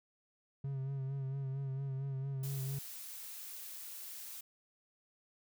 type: tone with vibrato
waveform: triangle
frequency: 135.6 Hz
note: C#3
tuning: 38 cents flat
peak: -34 dBFS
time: 0.64-2.79 s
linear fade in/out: 5 ms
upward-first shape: sine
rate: 4.4 Hz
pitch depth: 39 cents each way
type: noise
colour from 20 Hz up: blue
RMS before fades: -47 dBFS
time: 2.43-4.41 s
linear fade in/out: 5 ms
effects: none